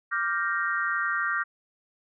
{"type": "chord", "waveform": "sine", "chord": "G minor seventh", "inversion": "second", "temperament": "equal", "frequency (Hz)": [1174.7, 1396.9, 1568, 1864.7], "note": ["D6", "F6", "G6", "Bb6"], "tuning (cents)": [0, 0, 0, 0], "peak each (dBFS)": [-31, -29, -30, -31], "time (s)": [0.11, 1.44], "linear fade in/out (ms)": 20, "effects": []}